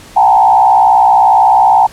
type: tone with frequency modulation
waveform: sine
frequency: 830.6 Hz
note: G#5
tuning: in tune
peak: -4 dBFS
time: 0.16-1.87 s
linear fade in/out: 10 ms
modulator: 61.1 Hz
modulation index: 1.5
effects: pink hiss -36 dBFS RMS until 1.92 s + low-pass 11000 Hz 12 dB/octave